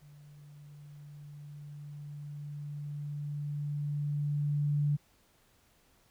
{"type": "tone with level ramp", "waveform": "sine", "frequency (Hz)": 146.1, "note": "D3", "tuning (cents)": -9, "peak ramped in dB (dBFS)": [-52, -25], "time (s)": [0.01, 4.97], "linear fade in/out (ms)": 20, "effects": ["pink hiss -67 dBFS RMS until 6.1 s"]}